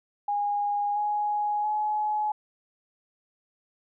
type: tone with pitch steps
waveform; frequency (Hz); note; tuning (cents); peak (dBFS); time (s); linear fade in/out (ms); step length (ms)
sine; 820 / 833.4 / 847; G#5 / G#5 / G#5; -22 / +6 / +34; -24; 0.28-2.32; 5; 680
effects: none